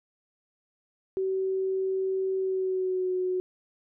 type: tone with pitch glide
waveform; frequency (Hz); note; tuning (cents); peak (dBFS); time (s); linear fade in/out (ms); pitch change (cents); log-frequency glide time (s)
sine; 380.7 to 367.7; F#4 to F#4; +49 to -11; -25; 1.17-3.4; 0; -60; 2.37-3.13
effects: none